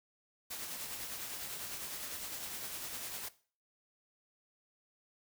white noise with tremolo, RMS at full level -41 dBFS, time 0.5-3.29 s, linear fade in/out 10 ms, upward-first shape triangle, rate 9.9 Hz, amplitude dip 40%, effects noise-tail reverb RT60 0.4 s tail -17 dB re dry

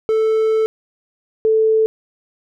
triangle / sine tone pair in turn, 440 / 440 Hz, A4 / A4, 0 / 0 cents, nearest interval unison, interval 0 cents, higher neither, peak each -11 / -11 dBFS, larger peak neither, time 0.09-0.66 / 1.45-1.86 s, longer first, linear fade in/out 0 ms, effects none

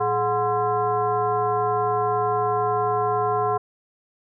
sine tone with frequency modulation, 731 Hz, F#5, 21 cents flat, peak -19 dBFS, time 0-3.58 s, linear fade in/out 10 ms, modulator 309 Hz, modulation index 1.4, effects none

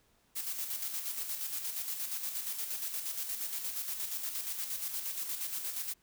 blue noise with tremolo, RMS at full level -36 dBFS, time 0.35-5.94 s, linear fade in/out 20 ms, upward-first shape square, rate 8.5 Hz, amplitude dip 45%, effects pink hiss -70 dBFS RMS until 6.02 s

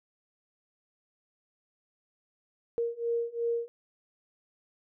sine beating tone pair, 466.2 / 469 Hz, A#4 / A#4, 0 / +11 cents, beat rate 2.8 Hz, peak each -32 / -31 dBFS, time 2.78-3.68 s, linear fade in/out 0 ms, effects none

